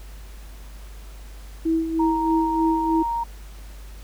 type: tone with tremolo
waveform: sine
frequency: 325.4 Hz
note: E4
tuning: 22 cents flat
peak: -17 dBFS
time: 1.65-3.03 s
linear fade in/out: 10 ms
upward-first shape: sine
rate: 3.2 Hz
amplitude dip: 60%
type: tone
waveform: sine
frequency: 932.3 Hz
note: A#5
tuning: in tune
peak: -22 dBFS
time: 1.99-3.24 s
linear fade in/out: 10 ms
effects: added 50 Hz sine -37 dBFS peak until 4.03 s + pink hiss -49 dBFS RMS until 4.03 s